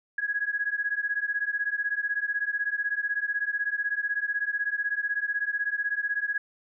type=beating tone pair; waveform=sine; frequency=1656 / 1672 Hz; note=G#6 / G#6; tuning=-5 / +11 cents; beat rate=16 Hz; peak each=-29 dBFS; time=0.18-6.38 s; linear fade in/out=5 ms; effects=none